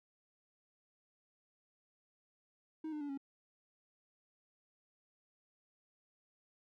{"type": "tone with pitch steps", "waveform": "triangle", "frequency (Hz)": [314.8, 301.1, 288, 275.5], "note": ["D#4", "D4", "D4", "C#4"], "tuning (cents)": [20, 43, -34, -11], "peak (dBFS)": -37, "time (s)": [2.84, 3.176], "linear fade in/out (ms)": 5, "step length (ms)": 84, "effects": []}